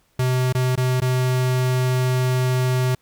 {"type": "tone with dropouts", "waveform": "square", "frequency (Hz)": 127.6, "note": "C3", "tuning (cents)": -43, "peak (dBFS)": -18, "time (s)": [0.19, 2.95], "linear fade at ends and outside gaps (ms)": 5, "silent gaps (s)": [[0.526, 0.549], [0.756, 0.775], [1.003, 1.018]], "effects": ["pink hiss -63 dBFS RMS until 3.01 s"]}